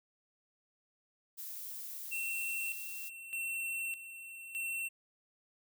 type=noise; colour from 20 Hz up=violet; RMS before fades=-44 dBFS; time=1.37-3.1 s; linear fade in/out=20 ms
type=tone with tremolo; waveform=square; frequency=2708 Hz; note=E7; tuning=46 cents sharp; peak=-36 dBFS; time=2.11-4.89 s; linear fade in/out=20 ms; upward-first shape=square; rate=0.82 Hz; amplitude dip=70%
effects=none